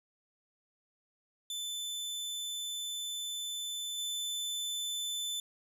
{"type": "tone with level steps", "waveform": "sawtooth", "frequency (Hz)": 3520, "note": "A7", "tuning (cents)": 0, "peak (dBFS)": [-33, -31], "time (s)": [1.5, 5.4], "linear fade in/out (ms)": 2, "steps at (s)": 3.98, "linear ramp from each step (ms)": 2, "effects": ["resampled to 32000 Hz"]}